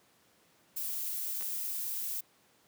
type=noise; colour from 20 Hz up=violet; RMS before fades=-36 dBFS; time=0.76-2.21 s; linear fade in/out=10 ms
type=clicks; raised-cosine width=0.3 ms; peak=-31 dBFS; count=2; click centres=1.41 / 1.425 s
effects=pink hiss -66 dBFS RMS until 2.67 s + high-pass 150 Hz 12 dB/octave